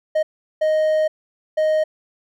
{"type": "tone bursts at uneven times", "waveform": "triangle", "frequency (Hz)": 622.3, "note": "D#5", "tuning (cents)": 0, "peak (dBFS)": -13, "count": 3, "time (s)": [[0.15, 0.23], [0.61, 1.08], [1.57, 1.84]], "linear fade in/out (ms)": 10, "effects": []}